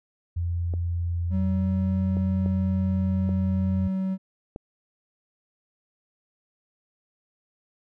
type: tone with pitch glide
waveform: sine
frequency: 86 to 89.76 Hz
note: F2 to F2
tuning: -26 to +48 cents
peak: -24 dBFS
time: 0.36-3.88 s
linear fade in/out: 10 ms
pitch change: +74 cents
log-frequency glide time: 1.28-1.75 s
type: clicks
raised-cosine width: 2 ms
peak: -22 dBFS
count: 5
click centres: 0.738 / 2.169 / 2.461 / 3.292 / 4.561 s
type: tone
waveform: triangle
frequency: 189.7 Hz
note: F#3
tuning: 43 cents sharp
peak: -22 dBFS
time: 1.3-4.18 s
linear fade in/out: 50 ms
effects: none

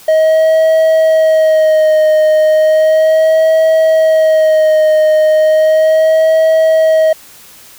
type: tone with vibrato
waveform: triangle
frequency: 630 Hz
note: D#5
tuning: 21 cents sharp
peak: -4 dBFS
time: 0.08-7.13 s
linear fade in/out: 5 ms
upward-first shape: sine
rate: 0.35 Hz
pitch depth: 27 cents each way
effects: white hiss -38 dBFS RMS until 7.78 s

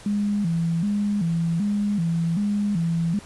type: tone with vibrato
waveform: sine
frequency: 185 Hz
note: F#3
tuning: in tune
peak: -20 dBFS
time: 0.06-3.19 s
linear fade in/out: 2 ms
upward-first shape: square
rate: 1.3 Hz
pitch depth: 180 cents each way
effects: pink hiss -45 dBFS RMS until 3.25 s + resampled to 24000 Hz

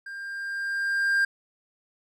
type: tone with level ramp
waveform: triangle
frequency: 1597 Hz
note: G6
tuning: 32 cents sharp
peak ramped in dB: -34 to -17 dBFS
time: 0.06-1.25 s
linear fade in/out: 5 ms
effects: none

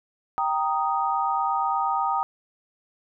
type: chord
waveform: sine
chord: Eb major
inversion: first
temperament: equal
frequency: 784 / 932.3 / 1244.5 Hz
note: G5 / Bb5 / Eb6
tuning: 0 / 0 / 0 cents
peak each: -26 dBFS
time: 0.38-2.23 s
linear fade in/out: 0 ms
effects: none

